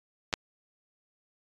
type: clicks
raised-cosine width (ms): 0.2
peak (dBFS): -18 / -7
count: 2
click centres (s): 0.328 / 0.338
effects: AAC 32 kbps